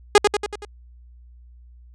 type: tone with echo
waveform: sawtooth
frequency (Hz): 412.9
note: G#4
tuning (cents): -10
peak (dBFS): -4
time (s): 0.15-0.18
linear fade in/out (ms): 2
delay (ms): 94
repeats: 5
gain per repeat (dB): -5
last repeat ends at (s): 0.65
effects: added 60 Hz sine -44 dBFS peak until 1.94 s + resampled to 22050 Hz